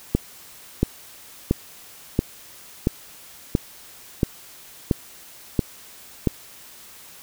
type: click train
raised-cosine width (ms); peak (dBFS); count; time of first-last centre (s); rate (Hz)
3; -4; 10; 0.15-6.272; 1.47
effects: white hiss -45 dBFS RMS until 7.22 s